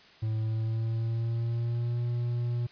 triangle tone with pitch glide, 110 to 119.96 Hz, A2 to B2, 0 to -50 cents, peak -25 dBFS, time 0.22-2.67 s, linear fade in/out 10 ms, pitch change +150 cents, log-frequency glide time 0.39-2.01 s, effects white hiss -55 dBFS RMS until 2.71 s + resampled to 11025 Hz

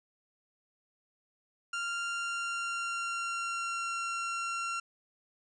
30% pulse tone with pitch glide, 1391 to 1369.5 Hz, F6 to F6, -7 to -34 cents, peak -30 dBFS, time 1.73-4.8 s, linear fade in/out 5 ms, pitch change -27 cents, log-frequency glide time 2.02-3.95 s, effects resampled to 22050 Hz

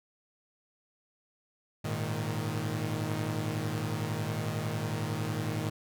sawtooth chord, Ab suspended second, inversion none, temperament equal with one note detuned, 103.83 / 114.8 / 155.56 Hz, Ab2 / Bb2 / Eb3, 0 / -26 / 0 cents, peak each -32 / -31 / -31 dBFS, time 1.84-5.7 s, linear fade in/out 10 ms, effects none

